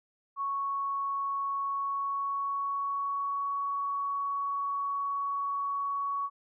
sine tone with pitch glide, 1108.7 to 1120.3 Hz, C#6 to C#6, 0 to +18 cents, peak -29 dBFS, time 0.36-6.3 s, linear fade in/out 50 ms, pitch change +18 cents, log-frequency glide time 1.63-3.51 s, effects none

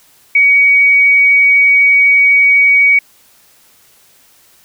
sine tone, 2254 Hz, C#7, 28 cents sharp, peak -5 dBFS, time 0.35-2.99 s, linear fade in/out 5 ms, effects white hiss -48 dBFS RMS until 4.64 s

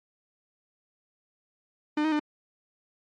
45% pulse tone with pitch steps, 300.8 / 313.7 / 300.1 Hz, D4 / D#4 / D4, +42 / +14 / +38 cents, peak -23 dBFS, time 1.97-2.195 s, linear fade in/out 5 ms, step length 75 ms, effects low-pass 3000 Hz 12 dB/octave + MP3 48 kbps

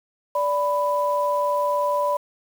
sine tone pair together, 583 / 992.3 Hz, D5 / B5, -13 / +8 cents, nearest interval major sixth, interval 921 cents, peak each -22 dBFS, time 0.35-2.17 s, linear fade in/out 5 ms, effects 7-bit

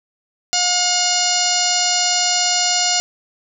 harmonic tone, 717 Hz, F5, 45 cents sharp, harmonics 1 / 2 / 3 / 4 / 5 / 6 / 7 / 8 / 9 / 10, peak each -23 / -29 / -28 / -24 / -30 / -22 / -23 / -22 / -30 / -22 dBFS, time 0.53-3 s, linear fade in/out 0 ms, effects none

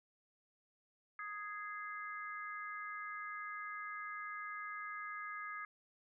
harmonic tone, 415.3 Hz, G#4, in tune, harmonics 3 / 4 / 5, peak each -45 / -47 / -49 dBFS, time 1.19-5.65 s, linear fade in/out 2 ms, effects none

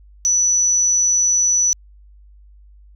sine tone, 5940 Hz, F#8, 6 cents sharp, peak -13 dBFS, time 0.25-1.73 s, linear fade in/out 0 ms, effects added 50 Hz sine -43 dBFS peak until 2.95 s

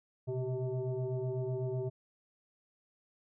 sine tone with frequency modulation, 131.5 Hz, C3, 9 cents sharp, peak -32 dBFS, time 0.27-1.9 s, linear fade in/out 20 ms, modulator 255 Hz, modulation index 1.5, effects none

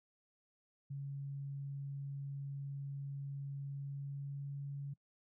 sine tone with pitch glide, 139.5 to 140.71 Hz, C#3 to C#3, +11 to +26 cents, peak -40 dBFS, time 0.9-4.94 s, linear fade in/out 10 ms, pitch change +15 cents, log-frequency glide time 3.68-4.59 s, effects noise-tail reverb RT60 0.1 s tail -23 dB re dry

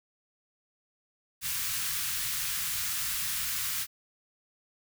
white band-stop noise, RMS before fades -32 dBFS, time 1.41-3.87 s, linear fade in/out 50 ms, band 160 to 1200 Hz, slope 24 dB/octave, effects none

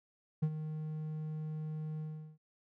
triangle tone with ADSR envelope, 155.1 Hz, D#3, 5 cents flat, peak -24 dBFS, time 0.42-2.38 s, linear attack 12 ms, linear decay 61 ms, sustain -11 dB, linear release 380 ms, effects none

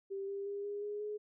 sine tone with pitch steps, 392 / 397.5 / 403 / 408.6 / 414.4 / 420.1 Hz, G4 / G4 / G4 / G#4 / G#4 / G#4, 0 / +24 / +48 / -28 / -4 / +20 cents, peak -37 dBFS, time 0.1-1.18 s, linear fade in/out 20 ms, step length 180 ms, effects none

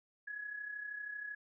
sine tone with amplitude modulation, 1683 Hz, G#6, 23 cents sharp, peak -38 dBFS, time 0.27-1.35 s, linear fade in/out 10 ms, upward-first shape sine, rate 32.8 Hz, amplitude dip 60%, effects none

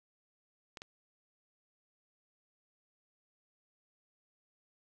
clicks, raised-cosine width 0.2 ms, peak -27 dBFS, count 2, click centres 0.772 / 0.819 s, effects none

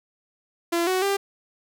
sawtooth tone with pitch steps, 340.4 / 372.2 / 396.5 Hz, F4 / F#4 / G4, -44 / +10 / +20 cents, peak -17 dBFS, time 0.72-1.17 s, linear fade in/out 10 ms, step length 150 ms, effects none

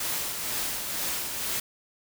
white noise with tremolo, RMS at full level -29 dBFS, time 0-1.6 s, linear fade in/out 5 ms, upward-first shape triangle, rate 2.1 Hz, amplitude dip 45%, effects none

